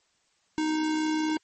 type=tone with amplitude modulation; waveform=square; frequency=311.1 Hz; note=D#4; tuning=in tune; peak=-24 dBFS; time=0.58-1.37 s; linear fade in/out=0 ms; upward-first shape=sine; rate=64.3 Hz; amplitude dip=30%; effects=white hiss -69 dBFS RMS until 1.43 s + MP3 32 kbps